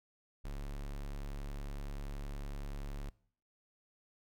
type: tone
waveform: square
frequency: 35.33 Hz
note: C#1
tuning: 34 cents sharp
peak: -40 dBFS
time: 0.44-3.1 s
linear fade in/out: 10 ms
effects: noise-tail reverb RT60 0.6 s tail -22 dB re dry